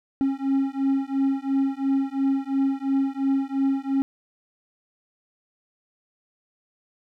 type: beating tone pair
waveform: triangle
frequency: 270.5 / 273.4 Hz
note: C#4 / C#4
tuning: -42 / -24 cents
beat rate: 2.9 Hz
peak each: -22 dBFS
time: 0.21-4.02 s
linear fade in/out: 0 ms
effects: none